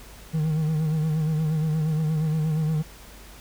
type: tone with vibrato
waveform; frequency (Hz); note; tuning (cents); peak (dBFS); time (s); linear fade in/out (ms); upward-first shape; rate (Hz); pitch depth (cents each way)
triangle; 156.2; D#3; +7; -19; 0.33-2.83; 20; sine; 8.5; 52
effects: added 50 Hz sine -47 dBFS peak until 3.4 s + pink hiss -47 dBFS RMS until 3.4 s